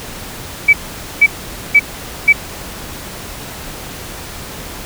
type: tone bursts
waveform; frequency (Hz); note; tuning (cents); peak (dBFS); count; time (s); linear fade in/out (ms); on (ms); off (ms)
sine; 2294; D7; -41; -3; 4; 0.68-2.328; 10; 52; 480
effects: pink hiss -29 dBFS RMS until 4.85 s